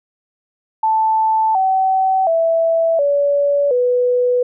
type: tone with pitch steps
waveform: sine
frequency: 880 / 761.7 / 659.3 / 570.6 / 493.9 Hz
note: A5 / G5 / E5 / C#5 / B4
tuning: 0 / -50 / 0 / +50 / 0 cents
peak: -12 dBFS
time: 0.83-4.43 s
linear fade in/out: 5 ms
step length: 720 ms
effects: none